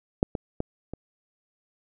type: clicks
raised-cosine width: 2 ms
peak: -6 / -15 / -14 / -21 dBFS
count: 4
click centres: 0.229 / 0.352 / 0.604 / 0.936 s
effects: none